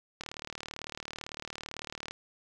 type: click train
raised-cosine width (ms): 0.2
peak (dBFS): -21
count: 73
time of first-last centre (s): 0.21-2.11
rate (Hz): 37.9
effects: none